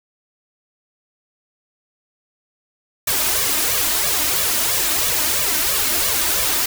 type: noise with flanger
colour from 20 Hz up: white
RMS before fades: -19 dBFS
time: 3.07-6.66 s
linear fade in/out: 5 ms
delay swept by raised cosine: 1.7 to 3.3 ms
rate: 3 Hz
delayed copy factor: +0.8
effects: none